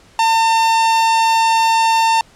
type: tone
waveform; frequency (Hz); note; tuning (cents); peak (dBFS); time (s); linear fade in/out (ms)
45% pulse; 903; A5; +45; -11; 0.19-2.21; 2
effects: pink hiss -48 dBFS RMS until 2.35 s + low-pass 8000 Hz 12 dB/octave